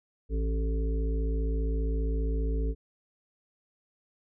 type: harmonic tone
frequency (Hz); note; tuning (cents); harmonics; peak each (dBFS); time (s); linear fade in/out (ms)
55; A1; 0; 1 / 3 / 5 / 7 / 8; -26 / -40 / -39 / -45 / -38; 0.29-2.75; 50
effects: none